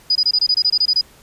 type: tone bursts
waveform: sine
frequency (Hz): 4946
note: D#8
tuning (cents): -11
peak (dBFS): -12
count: 12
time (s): 0.1-1.012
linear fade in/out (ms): 5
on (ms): 54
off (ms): 24
effects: pink hiss -48 dBFS RMS until 1.22 s + resampled to 32000 Hz

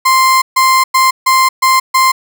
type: tone bursts at uneven times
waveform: 35% pulse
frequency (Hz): 1046.5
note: C6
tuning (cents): 0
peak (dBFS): -5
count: 6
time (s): 0.05-0.42 / 0.56-0.84 / 0.94-1.11 / 1.26-1.49 / 1.62-1.8 / 1.94-2.12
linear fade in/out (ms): 10
effects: none

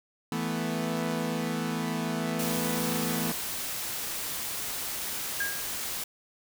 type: chord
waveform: sawtooth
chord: E suspended fourth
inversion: none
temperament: equal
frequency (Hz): 164.81 / 220 / 246.9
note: E3 / A3 / B3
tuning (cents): 0 / 0 / 0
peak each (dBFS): -29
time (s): 0.32-3.32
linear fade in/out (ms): 2
type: noise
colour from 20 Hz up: white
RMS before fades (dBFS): -34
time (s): 2.39-6.04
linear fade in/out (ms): 5
type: tone with exponential decay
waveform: sine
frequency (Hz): 1627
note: G#6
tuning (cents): -36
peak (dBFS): -25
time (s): 5.4-5.79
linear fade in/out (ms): 5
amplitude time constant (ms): 84
effects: none

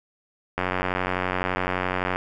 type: click train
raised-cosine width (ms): 0.5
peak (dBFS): -9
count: 146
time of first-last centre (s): 0.58-2.16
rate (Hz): 91.8
effects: none

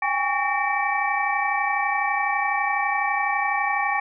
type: tone cluster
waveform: sine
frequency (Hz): 791 / 823 / 1126 / 1829 / 2310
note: G5 / G#5 / C#6 / A#6 / D7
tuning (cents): +15 / -16 / +27 / -33 / -29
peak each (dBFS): -27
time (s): 0.02-4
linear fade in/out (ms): 5
effects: none

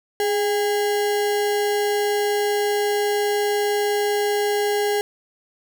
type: tone with sample-and-hold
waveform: sine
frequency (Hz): 415.3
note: G#4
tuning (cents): 0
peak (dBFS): -18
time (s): 0.2-5.01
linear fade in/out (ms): 0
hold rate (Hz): 1225
effects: none

